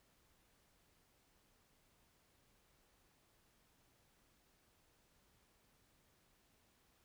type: silence
effects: pink hiss -74 dBFS RMS until 7.04 s